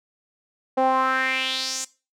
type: tone with band-pass filter sweep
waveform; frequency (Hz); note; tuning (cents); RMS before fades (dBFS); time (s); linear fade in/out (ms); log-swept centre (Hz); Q
sawtooth; 261.6; C4; 0; -23; 0.77-1.85; 10; 640 to 7400; 3.8
effects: noise-tail reverb RT60 0.3 s tail -19 dB re dry